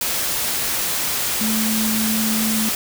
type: tone in noise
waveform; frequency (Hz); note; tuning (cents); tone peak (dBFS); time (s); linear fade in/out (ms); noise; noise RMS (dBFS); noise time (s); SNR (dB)
sine; 219.2; A3; -6; -20; 1.41-2.69; 2; white; -22; 0.01-2.75; -1
effects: none